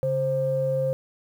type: tone pair together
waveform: sine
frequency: 139.58 / 527 Hz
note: C#3 / C5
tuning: +12 / +12 cents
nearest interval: octave + major seventh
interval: 2300 cents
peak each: -27 / -22 dBFS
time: 0.03-0.93 s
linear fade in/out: 0 ms
effects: tanh soft clip ceiling -14 dBFS + 9-bit